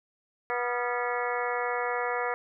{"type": "harmonic tone with a mistuned harmonic", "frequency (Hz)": 243.7, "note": "B3", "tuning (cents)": -23, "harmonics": [2, 3, 4, 5, 6, 7, 8, 9], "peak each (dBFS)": [-32, -34, -35, -36, -37, -37, -38, -39], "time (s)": [0.5, 2.34], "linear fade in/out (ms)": 0, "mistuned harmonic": 6, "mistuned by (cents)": -96, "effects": []}